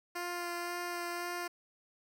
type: tone with vibrato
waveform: 10% pulse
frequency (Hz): 349.2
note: F4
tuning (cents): 0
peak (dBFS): -28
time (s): 0.15-1.48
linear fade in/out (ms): 10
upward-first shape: sine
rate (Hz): 1.9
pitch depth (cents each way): 12
effects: none